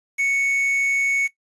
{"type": "tone with quantisation", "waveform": "triangle", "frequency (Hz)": 2217, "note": "C#7", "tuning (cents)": 0, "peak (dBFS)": -16, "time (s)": [0.18, 1.28], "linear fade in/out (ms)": 20, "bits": 6, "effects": ["noise-tail reverb RT60 0.1 s tail -17 dB re dry", "resampled to 24000 Hz"]}